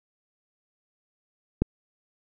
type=click; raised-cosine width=3 ms; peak=-8 dBFS; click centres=1.62 s; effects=none